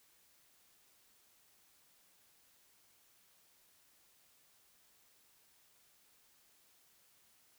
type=silence; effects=white hiss -69 dBFS RMS until 7.58 s